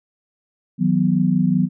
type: chord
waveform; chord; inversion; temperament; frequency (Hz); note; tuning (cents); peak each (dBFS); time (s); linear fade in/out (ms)
sine; B major; first; equal with one note detuned; 159.48 / 185 / 246.9; D#3 / F#3 / B3; +43 / 0 / 0; -20 / -17 / -20; 0.78-1.69; 50
effects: none